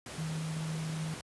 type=tone in noise; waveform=sine; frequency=158.8 Hz; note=D#3; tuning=36 cents sharp; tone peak=-33 dBFS; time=0.18-1.14 s; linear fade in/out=2 ms; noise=pink; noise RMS=-43 dBFS; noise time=0.06-1.21 s; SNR=+7 dB; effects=high-pass 100 Hz 12 dB/octave + resampled to 24000 Hz